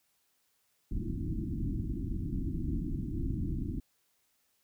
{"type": "low-pass noise", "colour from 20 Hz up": "pink", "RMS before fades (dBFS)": -34, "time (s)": [0.91, 3.8], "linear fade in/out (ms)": 5, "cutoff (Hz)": 340, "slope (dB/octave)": 96, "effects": ["white hiss -74 dBFS RMS until 4.63 s"]}